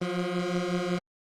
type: beating tone pair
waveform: 20% pulse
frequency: 174.61 / 180.01 Hz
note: F3 / F#3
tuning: 0 / -47 cents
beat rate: 5.4 Hz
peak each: -26 / -24 dBFS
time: 0.01-0.99 s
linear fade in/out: 10 ms
effects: low-pass 6000 Hz 12 dB/octave + Opus 24 kbps